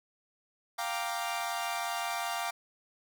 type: chord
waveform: sawtooth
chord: G minor seventh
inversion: third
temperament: equal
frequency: 698.5 / 784 / 932.3 / 1174.7 Hz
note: F5 / G5 / Bb5 / D6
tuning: 0 / 0 / 0 / 0 cents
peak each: -32 / -35 / -35 / -35 dBFS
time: 0.78-2.51 s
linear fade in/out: 10 ms
effects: none